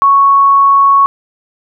sine tone, 1108.7 Hz, C#6, in tune, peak -4 dBFS, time 0.02-1.06 s, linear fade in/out 0 ms, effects none

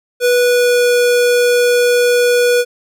square tone with pitch glide, 490 to 486.6 Hz, B4 to B4, -14 to -26 cents, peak -10 dBFS, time 0.2-2.65 s, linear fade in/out 50 ms, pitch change -12 cents, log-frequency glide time 0.38-0.96 s, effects none

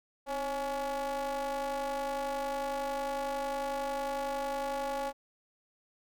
square ring-modulated tone, 143.7 Hz, D3, 37 cents flat, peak -30 dBFS, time 0.26-5.13 s, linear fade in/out 50 ms, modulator 693 Hz, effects none

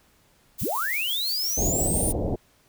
violet noise with tremolo, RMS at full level -31 dBFS, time 0.58-2.13 s, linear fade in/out 20 ms, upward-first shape sine, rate 5.9 Hz, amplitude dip 25%
sine linear sweep, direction up, 34.79 to 9670 Hz, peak -25 dBFS, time 0.61-2.12 s, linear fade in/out 10 ms
pink low-pass noise, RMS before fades -26 dBFS, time 1.57-2.36 s, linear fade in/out 10 ms, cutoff 750 Hz, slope 48 dB/octave
effects pink hiss -61 dBFS RMS until 2.68 s

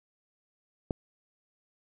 click, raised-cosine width 2 ms, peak -16 dBFS, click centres 0.908 s, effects none

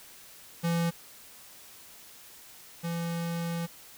square tone pair in turn, 168.9 / 168.9 Hz, E3 / E3, +42 / +42 cents, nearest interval unison, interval 0 cents, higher neither, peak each -26 / -31 dBFS, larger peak first, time 0.63-0.91 / 2.83-3.67 s, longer second, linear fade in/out 20 ms, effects white hiss -51 dBFS RMS until 3.97 s

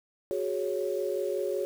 sine chord, F# suspended second, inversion none, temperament equal, 370 / 415.3 / 554.4 Hz, F#4 / G#4 / C#5, 0 / 0 / 0 cents, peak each -32 dBFS, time 0.31-1.65 s, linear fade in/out 0 ms, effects 8-bit

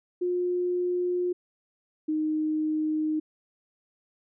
sine tone pair in turn, 357.2 / 309.6 Hz, F4 / D#4, +39 / -9 cents, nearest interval major second, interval 248 cents, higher first, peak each -24 dBFS, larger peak neither, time 0.21-1.33 / 2.08-3.2 s, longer neither, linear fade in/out 10 ms, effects none

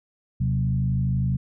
sine tone with frequency modulation, 127.9 Hz, C3, 39 cents flat, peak -20 dBFS, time 0.4-1.37 s, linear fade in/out 10 ms, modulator 52.2 Hz, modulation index 0.96, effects none

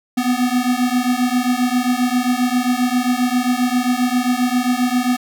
square beating tone pair, 244.9 / 252.4 Hz, B3 / B3, -14 / +38 cents, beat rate 7.5 Hz, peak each -19 dBFS, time 0.17-5.17 s, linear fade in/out 10 ms, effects none

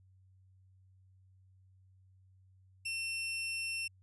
sawtooth tone, 2700 Hz, E7, 41 cents sharp, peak -32 dBFS, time 2.85-3.88 s, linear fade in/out 10 ms, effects added 94 Hz sine -61 dBFS peak until 4.02 s + resampled to 24000 Hz

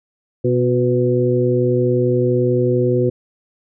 harmonic tone with a mistuned harmonic, 124.5 Hz, B2, 14 cents sharp, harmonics 1 / 2 / 3 / 4, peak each -18 / -22 / -17 / -20 dBFS, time 0.44-3.1 s, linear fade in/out 10 ms, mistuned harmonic 3, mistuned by -32 cents, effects none

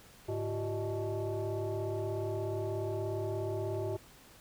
sine tone with frequency modulation, 140.9 Hz, C#3, 29 cents sharp, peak -32 dBFS, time 0.28-3.97 s, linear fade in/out 10 ms, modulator 245 Hz, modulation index 2.2, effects pink hiss -57 dBFS RMS until 4.4 s

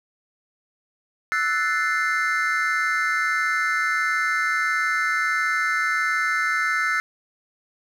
triangle chord, F# half-diminished seventh, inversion third, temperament equal, 1318.5 / 1480 / 1760 / 2093 Hz, E6 / F#6 / A6 / C7, 0 / 0 / 0 / 0 cents, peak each -24 dBFS, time 1.32-7 s, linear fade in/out 0 ms, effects none

